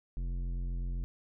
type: tone with tanh clipping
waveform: sine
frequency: 43.95 Hz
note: F1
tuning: 12 cents sharp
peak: -34 dBFS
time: 0.17-1.04 s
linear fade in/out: 0 ms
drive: 12 dB
effects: none

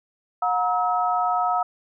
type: tone cluster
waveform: sine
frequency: 723 / 944 / 1286 Hz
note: F#5 / A#5 / E6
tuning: -40 / +22 / -43 cents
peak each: -22 / -27 / -24 dBFS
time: 0.42-1.63 s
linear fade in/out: 5 ms
effects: none

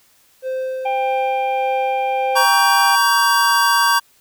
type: tone with tremolo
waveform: triangle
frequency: 520 Hz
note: C5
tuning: 11 cents flat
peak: -18 dBFS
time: 0.42-2.46 s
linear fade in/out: 50 ms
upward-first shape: sine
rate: 1.7 Hz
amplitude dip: 30%
type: harmonic tone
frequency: 795 Hz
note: G5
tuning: 24 cents sharp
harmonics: 1 / 3 / 4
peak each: -18 / -29 / -40 dBFS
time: 0.85-2.96 s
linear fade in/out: 10 ms
type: chord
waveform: square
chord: G diminished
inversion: first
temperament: just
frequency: 940.8 / 1128.9 / 1568 Hz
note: Bb5 / Db6 / G6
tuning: +16 / +31 / 0 cents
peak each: -18 dBFS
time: 2.35-4 s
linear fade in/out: 20 ms
effects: white hiss -55 dBFS RMS until 4.2 s

